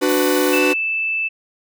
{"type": "chord", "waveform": "45% pulse", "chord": "B minor", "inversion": "first", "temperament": "equal with one note detuned", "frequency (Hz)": [293.7, 370, 499.6], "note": ["D4", "F#4", "B4"], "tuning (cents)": [0, 0, 20], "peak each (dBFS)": [-19, -19, -20], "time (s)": [0.01, 0.74], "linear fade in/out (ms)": 20}
{"type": "noise", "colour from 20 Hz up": "blue", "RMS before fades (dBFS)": -28, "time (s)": [0.08, 0.59], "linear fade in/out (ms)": 10}
{"type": "tone", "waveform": "sine", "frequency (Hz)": 2637, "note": "E7", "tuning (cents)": 0, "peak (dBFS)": -18, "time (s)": [0.52, 1.29], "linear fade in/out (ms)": 20}
{"effects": []}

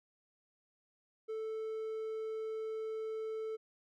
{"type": "tone", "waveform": "triangle", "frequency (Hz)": 440, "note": "A4", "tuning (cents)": 0, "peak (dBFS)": -35, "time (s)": [1.28, 3.57], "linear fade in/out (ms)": 20, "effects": []}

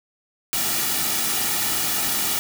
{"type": "noise with comb filter", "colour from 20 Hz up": "white", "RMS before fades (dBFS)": -23, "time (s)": [0.53, 2.39], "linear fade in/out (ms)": 0, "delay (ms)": 1.9, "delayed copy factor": -0.55, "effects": []}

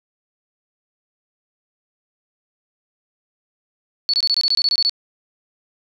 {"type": "tone bursts", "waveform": "sine", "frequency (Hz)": 4435, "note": "C#8", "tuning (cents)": 0, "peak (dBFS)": -14, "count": 12, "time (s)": [4.09, 4.895], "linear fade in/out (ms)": 0, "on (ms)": 46, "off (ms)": 23, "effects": []}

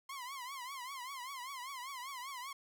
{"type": "tone with vibrato", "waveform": "sawtooth", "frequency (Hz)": 1046, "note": "C6", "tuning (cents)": -1, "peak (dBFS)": -39, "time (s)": [0.09, 2.53], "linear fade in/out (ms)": 5, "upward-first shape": "triangle", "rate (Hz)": 5.1, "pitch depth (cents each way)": 160, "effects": []}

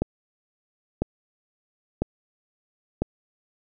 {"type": "click train", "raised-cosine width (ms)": 2, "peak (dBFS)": -9, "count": 4, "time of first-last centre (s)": [0.02, 3.02], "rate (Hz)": 1, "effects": []}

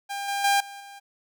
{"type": "tone with level steps", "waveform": "sawtooth", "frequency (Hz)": 800, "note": "G5", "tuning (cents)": 35, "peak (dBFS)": [-26, -22, -15, -35, -38], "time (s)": [0.09, 1], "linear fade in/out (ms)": 20, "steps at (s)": [0.28, 0.44, 0.6, 0.8], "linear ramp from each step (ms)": 5, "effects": []}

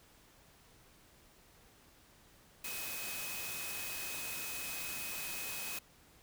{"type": "tone in noise", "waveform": "sine", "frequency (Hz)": 2532, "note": "D#7", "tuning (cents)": 30, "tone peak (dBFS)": -45, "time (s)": [2.64, 5.79], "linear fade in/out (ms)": 5, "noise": "white", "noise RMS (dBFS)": -42, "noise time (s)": [2.64, 5.79], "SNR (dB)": -6, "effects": ["pink hiss -63 dBFS RMS until 6.22 s"]}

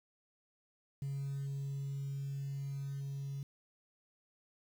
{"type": "tone with level ramp", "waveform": "sine", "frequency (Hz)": 138.59, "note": "C#3", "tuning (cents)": 0, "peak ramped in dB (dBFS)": [-34, -37], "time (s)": [1.02, 3.43], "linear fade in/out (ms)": 2, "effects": ["tanh soft clip ceiling -34 dBFS", "10-bit"]}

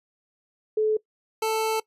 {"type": "tone pair in turn", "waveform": ["sine", "25% pulse"], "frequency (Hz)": [431.7, 441], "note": ["A4", "A4"], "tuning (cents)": [-33, 4], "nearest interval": "unison", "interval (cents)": 37, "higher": "second", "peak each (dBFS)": -19, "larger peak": "neither", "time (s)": [[0.77, 0.97], [1.42, 1.8]], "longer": "second", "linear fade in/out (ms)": 5, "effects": ["noise-tail reverb RT60 0.1 s tail -21 dB re dry", "resampled to 32000 Hz"]}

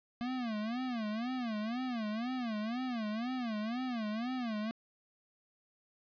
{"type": "tone with vibrato", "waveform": "square", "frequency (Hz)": 233.1, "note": "A#3", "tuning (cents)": 0, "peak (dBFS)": -35, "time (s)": [0.21, 4.71], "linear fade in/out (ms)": 0, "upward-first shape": "sine", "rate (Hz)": 2, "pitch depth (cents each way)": 180, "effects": ["resampled to 11025 Hz", "12-bit"]}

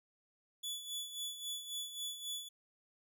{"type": "tone with tremolo", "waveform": "sawtooth", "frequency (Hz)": 3436, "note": "A7", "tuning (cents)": -42, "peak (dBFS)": -35, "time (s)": [0.63, 2.49], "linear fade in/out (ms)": 10, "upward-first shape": "sine", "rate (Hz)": 3.7, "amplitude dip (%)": 65, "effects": []}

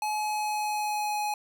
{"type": "tone with pitch glide", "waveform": "square", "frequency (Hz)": [850, 838.3], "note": ["G#5", "G#5"], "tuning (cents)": [40, 16], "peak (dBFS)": -28, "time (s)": [0.02, 1.34], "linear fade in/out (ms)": 2, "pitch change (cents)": -24, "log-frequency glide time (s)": [0.17, 1.2], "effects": []}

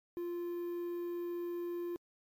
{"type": "tone with quantisation", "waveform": "triangle", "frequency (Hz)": 347.7, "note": "F4", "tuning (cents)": -8, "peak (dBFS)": -34, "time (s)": [0.17, 1.96], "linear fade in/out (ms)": 0, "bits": 10, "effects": ["MP3 64 kbps"]}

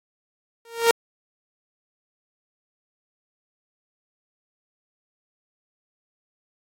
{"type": "tone with exponential growth", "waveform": "sawtooth", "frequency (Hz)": 463, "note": "A#4", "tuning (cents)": -12, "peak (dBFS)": -7, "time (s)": [0.65, 0.91], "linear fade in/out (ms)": 2, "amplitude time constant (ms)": 56, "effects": ["AAC 64 kbps"]}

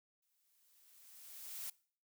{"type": "noise with exponential growth", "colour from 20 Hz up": "blue", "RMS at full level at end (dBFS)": -43, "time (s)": [0.22, 1.7], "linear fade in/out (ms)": 5, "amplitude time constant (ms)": 320, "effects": ["noise-tail reverb RT60 0.5 s tail -22 dB re dry"]}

